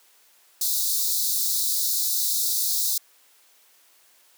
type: high-pass noise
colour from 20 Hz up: white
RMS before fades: -24 dBFS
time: 0.61-2.98 s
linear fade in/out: 5 ms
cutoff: 3700 Hz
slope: 96 dB/octave
effects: white hiss -58 dBFS RMS until 4.37 s + high-pass 400 Hz 12 dB/octave